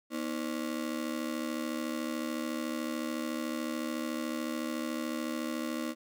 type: ring-modulated tone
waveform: 35% pulse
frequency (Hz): 279.2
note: C#4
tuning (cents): +13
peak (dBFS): -28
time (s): 0.1-5.95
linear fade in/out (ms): 50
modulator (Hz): 36.9
effects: none